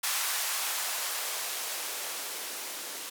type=noise with band-pass filter sweep; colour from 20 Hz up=violet; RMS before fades=-34 dBFS; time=0.03-3.1 s; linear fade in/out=10 ms; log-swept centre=1000 to 320 Hz; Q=1.1; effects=none